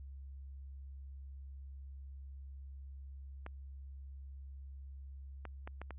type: clicks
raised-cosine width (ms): 0.5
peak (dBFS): -30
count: 5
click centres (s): 3.464 / 5.453 / 5.675 / 5.816 / 5.907
effects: added 68 Hz sine -46 dBFS peak until 5.98 s + resampled to 8000 Hz